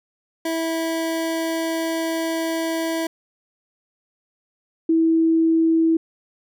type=tone pair in turn; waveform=25% pulse / sine; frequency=327 / 325.8 Hz; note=E4 / E4; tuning=-14 / -20 cents; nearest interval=unison; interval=6 cents; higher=first; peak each=-18 / -14 dBFS; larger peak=second; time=0.45-3.07 / 4.89-5.97 s; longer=first; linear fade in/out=5 ms; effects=none